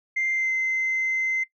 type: tone with pitch glide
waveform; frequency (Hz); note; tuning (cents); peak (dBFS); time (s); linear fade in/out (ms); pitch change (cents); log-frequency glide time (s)
sine; 2093 to 2068; C7 to C7; 0 to -21; -21; 0.16-1.44; 10; -21; 0.32-0.51
effects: noise-tail reverb RT60 0.1 s tail -19 dB re dry + tanh soft clip ceiling -18 dBFS